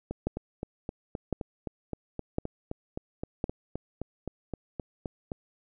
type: two click trains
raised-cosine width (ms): 2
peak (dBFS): -14 / -20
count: 4 / 21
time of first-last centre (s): 0.27-3.441 / 0.11-5.318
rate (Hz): 0.946 / 3.84
effects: none